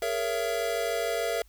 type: chord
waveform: square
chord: A# half-diminished seventh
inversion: third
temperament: just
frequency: 419.5 / 466.2 / 559.4 / 671.3 Hz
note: G#4 / A#4 / C#5 / E5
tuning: +17 / 0 / +16 / +31 cents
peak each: -37 / -32 / -36 / -31 dBFS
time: 0.02-1.42 s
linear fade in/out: 2 ms
effects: added 50 Hz sine -54 dBFS peak until 1.48 s + white hiss -65 dBFS RMS until 1.48 s